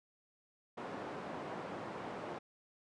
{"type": "band-pass noise", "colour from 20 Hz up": "white", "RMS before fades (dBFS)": -44, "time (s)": [0.77, 2.39], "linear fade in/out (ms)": 10, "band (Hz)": [150, 850], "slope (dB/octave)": 12, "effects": ["resampled to 22050 Hz"]}